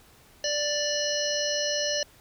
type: harmonic tone with a mistuned harmonic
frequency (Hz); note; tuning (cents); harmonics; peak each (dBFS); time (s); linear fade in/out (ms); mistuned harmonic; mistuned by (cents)
587.3; D5; 0; 1 / 3 / 5 / 7 / 9 / 10; -29 / -35 / -33 / -33 / -33 / -33; 0.44-2.03; 2; 7; +29
effects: pink hiss -56 dBFS RMS until 2.2 s